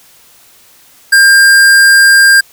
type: tone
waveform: square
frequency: 1600 Hz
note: G6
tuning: 35 cents sharp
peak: -3 dBFS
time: 1.12-2.41 s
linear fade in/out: 10 ms
effects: white hiss -43 dBFS RMS until 2.52 s